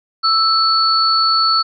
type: tone pair together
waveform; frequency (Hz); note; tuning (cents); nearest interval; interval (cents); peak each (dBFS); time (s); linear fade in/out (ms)
sine; 1318.5 / 4435; E6 / C#8; 0 / 0; octave + major sixth; 2100; -14; 0.23-1.63; 20
effects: none